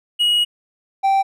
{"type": "tone pair in turn", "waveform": "triangle", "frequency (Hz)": [2899, 780.4], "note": ["F#7", "G5"], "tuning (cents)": [-36, -8], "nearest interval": "octave + major seventh", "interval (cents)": 2272, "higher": "first", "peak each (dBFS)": [-12, -11], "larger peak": "second", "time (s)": [[0.19, 0.45], [1.03, 1.23]], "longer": "first", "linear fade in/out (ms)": 20, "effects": []}